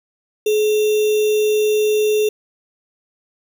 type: tone with sample-and-hold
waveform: sine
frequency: 425.6 Hz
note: G#4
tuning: 42 cents sharp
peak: -13 dBFS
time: 0.46-2.29 s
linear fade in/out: 5 ms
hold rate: 3150 Hz
effects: none